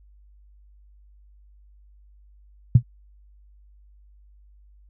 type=tone with exponential decay; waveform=sine; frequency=120 Hz; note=B2; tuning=49 cents flat; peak=-5 dBFS; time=2.75-2.83 s; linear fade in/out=5 ms; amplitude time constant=16 ms; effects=added 50 Hz sine -50 dBFS peak until 4.89 s